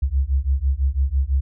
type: beating tone pair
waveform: sine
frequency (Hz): 64.9 / 70.9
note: C2 / C#2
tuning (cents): -13 / +40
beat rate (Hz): 6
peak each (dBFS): -20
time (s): 0.02-1.41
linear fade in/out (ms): 10
effects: none